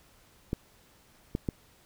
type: clicks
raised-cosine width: 3 ms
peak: -16 dBFS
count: 3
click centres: 0.531 / 1.351 / 1.488 s
effects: pink hiss -61 dBFS RMS until 1.85 s